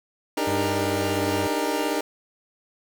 25% pulse chord, Eb major seventh, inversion third, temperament equal with one note detuned, 293.7 / 311.1 / 400.2 / 466.2 Hz, D4 / Eb4 / G4 / Bb4, 0 / 0 / +36 / 0 cents, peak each -25 dBFS, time 0.37-2.01 s, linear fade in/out 5 ms
sawtooth tone with pitch glide, 99.4 to 97.07 Hz, G2 to G2, +25 to -16 cents, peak -25 dBFS, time 0.47-1.47 s, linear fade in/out 5 ms, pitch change -41 cents, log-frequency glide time 0.59-1.07 s
effects 7-bit

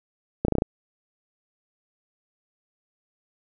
clicks, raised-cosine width 2 ms, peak -8 dBFS, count 6, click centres 0.45 / 0.483 / 0.523 / 0.553 / 0.584 / 0.621 s, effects none

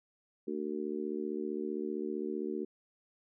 harmonic tone, 75.4 Hz, D2, 46 cents sharp, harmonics 3 / 4 / 5 / 6, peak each -40 / -39 / -37 / -43 dBFS, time 0.47-2.65 s, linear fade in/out 10 ms, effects none

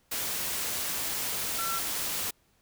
sine tone in noise, 1350 Hz, E6, 41 cents sharp, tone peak -32 dBFS, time 1.58-1.79 s, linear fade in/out 10 ms, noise white, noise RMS -32 dBFS, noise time 0.11-2.31 s, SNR -3 dB, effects pink hiss -68 dBFS RMS until 2.61 s

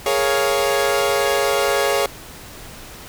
sawtooth chord, Bb minor seventh, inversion third, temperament equal, 415.3 / 466.2 / 554.4 / 698.5 Hz, Ab4 / Bb4 / Db5 / F5, 0 / 0 / 0 / 0 cents, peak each -17 / -21 / -16 / -21 dBFS, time 0.06-2.06 s, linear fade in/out 2 ms, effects pink hiss -38 dBFS RMS until 3.08 s

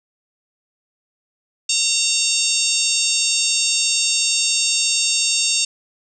harmonic tone, 917 Hz, A#5, 29 cents flat, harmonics 3 / 4 / 5 / 6 / 7 / 8 / 9, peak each -24 / -24 / -24 / -24 / -24 / -24 / -24 dBFS, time 1.69-5.65 s, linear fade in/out 5 ms, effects none

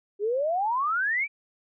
sine exponential sweep, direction up, 393.1 to 2381 Hz, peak -23 dBFS, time 0.19-1.28 s, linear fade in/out 50 ms, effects none

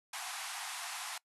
pink band-pass noise, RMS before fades -42 dBFS, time 0.13-1.18 s, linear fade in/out 5 ms, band 700 to 12000 Hz, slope 96 dB/octave, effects noise-tail reverb RT60 0.1 s tail -23 dB re dry

